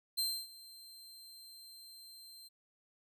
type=tone with ADSR envelope; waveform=sawtooth; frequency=4137 Hz; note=C8; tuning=20 cents flat; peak=-28 dBFS; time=0.17-2.49 s; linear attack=18 ms; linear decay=280 ms; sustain=-21 dB; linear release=21 ms; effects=none